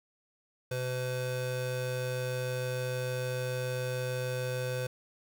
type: tone pair together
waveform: square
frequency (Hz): 126.7 / 506.8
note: B2 / B4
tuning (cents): +45 / +45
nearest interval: 2 octaves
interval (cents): 2400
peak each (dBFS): -35 / -35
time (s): 0.71-4.87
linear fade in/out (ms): 5
effects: none